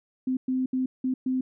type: tone bursts at uneven times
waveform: sine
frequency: 258.1 Hz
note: C4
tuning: 23 cents flat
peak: -23 dBFS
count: 5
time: 0.27-0.37 / 0.48-0.66 / 0.73-0.86 / 1.04-1.14 / 1.26-1.41 s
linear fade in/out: 5 ms
effects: none